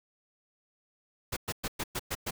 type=noise bursts; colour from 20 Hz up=pink; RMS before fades=-33 dBFS; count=7; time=1.32-2.309 s; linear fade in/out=10 ms; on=47 ms; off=110 ms; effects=none